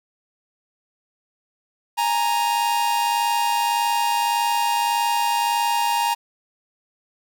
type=tone pair together; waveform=45% pulse; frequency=830.6 / 932.3 Hz; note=G#5 / A#5; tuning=0 / 0 cents; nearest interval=major second; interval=200 cents; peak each=-24 / -20 dBFS; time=1.97-6.15 s; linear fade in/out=20 ms; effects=none